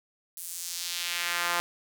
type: tone with high-pass filter sweep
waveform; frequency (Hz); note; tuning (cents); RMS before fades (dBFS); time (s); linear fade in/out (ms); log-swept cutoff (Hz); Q
sawtooth; 173.6; F3; -10; -32; 0.37-1.6; 0; 11000 to 1000; 1.2
effects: none